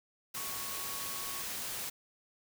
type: tone in noise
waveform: sine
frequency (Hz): 1108.7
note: C#6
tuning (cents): 0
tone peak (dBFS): -47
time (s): 0.36-1.43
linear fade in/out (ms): 10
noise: white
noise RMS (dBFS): -39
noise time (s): 0.34-1.9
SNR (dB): -11
effects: none